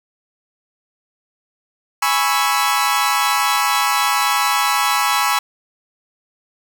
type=chord; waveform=sawtooth; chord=C# minor seventh; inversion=second; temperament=equal; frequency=830.6 / 987.8 / 1108.7 / 1318.5 Hz; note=G#5 / B5 / C#6 / E6; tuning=0 / 0 / 0 / 0 cents; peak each=-17 dBFS; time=2.02-5.39 s; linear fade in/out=5 ms; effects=none